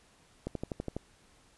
click train, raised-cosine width 2 ms, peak -21 dBFS, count 7, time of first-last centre 0.47-0.966 s, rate 12.1 Hz, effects pink hiss -63 dBFS RMS until 1.57 s + resampled to 24000 Hz

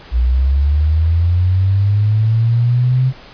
sine linear sweep, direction up, 58.27 to 131.2 Hz, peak -10 dBFS, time 0.11-3.13 s, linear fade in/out 50 ms, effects pink hiss -39 dBFS RMS until 3.33 s + resampled to 11025 Hz

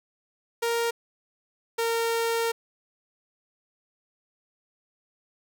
sawtooth tone pair in turn, 466.2 / 460 Hz, A#4 / A#4, 0 / -23 cents, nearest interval unison, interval 23 cents, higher first, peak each -20 dBFS, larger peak neither, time 0.62-0.91 / 1.78-2.52 s, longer second, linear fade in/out 10 ms, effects none

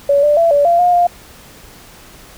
sine tone with pitch steps, 566 / 590 / 671 / 575 / 687 / 712 / 702 Hz, C#5 / D5 / E5 / D5 / F5 / F5 / F5, +36 / +8 / +31 / -37 / -29 / +33 / +9 cents, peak -8 dBFS, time 0.09-1.07 s, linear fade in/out 5 ms, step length 140 ms, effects pink hiss -40 dBFS RMS until 2.37 s

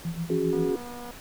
sine tone with tremolo, 167.1 Hz, E3, 24 cents sharp, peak -26 dBFS, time 0.05-0.7 s, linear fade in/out 0 ms, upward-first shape sine, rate 7.6 Hz, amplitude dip 80%
sine chord, C# suspended fourth, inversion none, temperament equal, 277.2 / 370 / 415.3 Hz, C#4 / F#4 / G#4, 0 / 0 / 0 cents, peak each -30 / -26 / -28 dBFS, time 0.3-0.76 s, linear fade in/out 2 ms
click train, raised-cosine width 1 ms, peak -29 dBFS, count 141, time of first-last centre 0.53-1.109 s, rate 242 Hz
effects pink hiss -45 dBFS RMS until 1.2 s

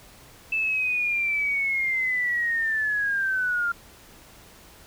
sine linear sweep, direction down, 2643 to 1386 Hz, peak -22 dBFS, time 0.52-3.72 s, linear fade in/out 5 ms, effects pink hiss -50 dBFS RMS until 4.86 s

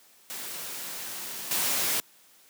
white noise with level steps, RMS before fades -37 / -27 dBFS, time 0.3-2 s, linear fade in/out 0 ms, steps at 1.51 s, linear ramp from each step 2 ms, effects white hiss -58 dBFS RMS until 2.49 s + high-pass 150 Hz 12 dB/octave

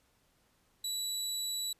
25% pulse tone, 3933 Hz, B7, 8 cents flat, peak -30 dBFS, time 0.84-1.73 s, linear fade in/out 5 ms, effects pink hiss -71 dBFS RMS until 1.79 s + resampled to 32000 Hz

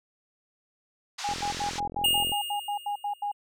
white band-pass noise, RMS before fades -37 dBFS, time 1.18-1.8 s, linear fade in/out 10 ms, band 840 to 6300 Hz, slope 24 dB/octave
sine tone bursts, 820 Hz, G#5, 22 cents flat, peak -27 dBFS, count 12, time 1.24-3.317 s, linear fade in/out 5 ms, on 97 ms, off 83 ms
click train, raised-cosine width 2 ms, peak -26 dBFS, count 45, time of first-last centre 1.29-2.318 s, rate 42.8 Hz
square tone with exponential decay, 2841 Hz, F7, 29 cents sharp, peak -20 dBFS, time 2.04-3.33 s, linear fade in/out 5 ms, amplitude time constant 280 ms
effects none

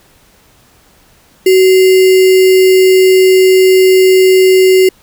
sine tone with sample-and-hold, 375.4 Hz, F#4, 25 cents sharp, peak -3 dBFS, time 1.46-4.89 s, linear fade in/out 5 ms, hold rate 2450 Hz, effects pink hiss -47 dBFS RMS until 5.02 s

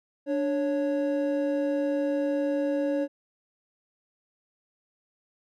triangle tone pair together, 292.7 / 554.4 Hz, D4 / C#5, -6 / 0 cents, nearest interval major seventh, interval 1106 cents, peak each -25 dBFS, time 0.26-3.08 s, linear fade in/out 50 ms, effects none

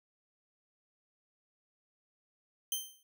10% pulse tone with exponential decay, 3116 Hz, G7, 11 cents flat, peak -21 dBFS, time 2.72-3.03 s, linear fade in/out 2 ms, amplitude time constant 66 ms, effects none

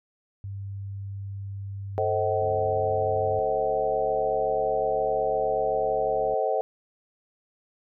sine tone, 98.8 Hz, G2, 14 cents sharp, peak -32 dBFS, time 0.44-3.39 s, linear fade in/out 0 ms
sine chord, A diminished seventh, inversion none, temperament just, 440 / 528 / 633.6 / 760.3 Hz, A4 / C5 / Eb5 / Gb5, 0 / +16 / +31 / +47 cents, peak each -28 dBFS, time 1.98-6.61 s, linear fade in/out 0 ms
click train, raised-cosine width 3 ms, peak -33 dBFS, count 280, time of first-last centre 2.42-6.339 s, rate 71.2 Hz
effects none

